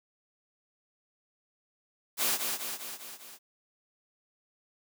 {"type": "noise with echo", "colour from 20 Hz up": "white", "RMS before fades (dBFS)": -28, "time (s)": [2.17, 2.39], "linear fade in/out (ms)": 50, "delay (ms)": 200, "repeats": 5, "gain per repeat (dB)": -4, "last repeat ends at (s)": 3.39, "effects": ["high-pass 200 Hz 12 dB/octave"]}